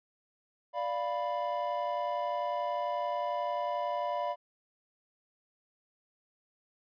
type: chord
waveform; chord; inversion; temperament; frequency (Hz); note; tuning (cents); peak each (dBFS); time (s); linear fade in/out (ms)
triangle; B diminished; first; equal; 587.3 / 698.5 / 987.8; D5 / F5 / B5; 0 / 0 / 0; -33; 0.73-4.36; 50
effects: resampled to 11025 Hz